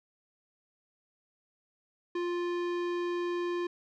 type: tone with tanh clipping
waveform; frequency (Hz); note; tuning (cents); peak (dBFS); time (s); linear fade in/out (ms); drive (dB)
sine; 350; F4; +4; -32; 2.15-3.67; 5; 18
effects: none